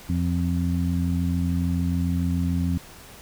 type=harmonic tone; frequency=86.9 Hz; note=F2; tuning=8 cents flat; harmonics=1 / 2 / 3; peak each=-24 / -25 / -28 dBFS; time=0.09-2.78 s; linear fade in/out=5 ms; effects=pink hiss -45 dBFS RMS until 3.21 s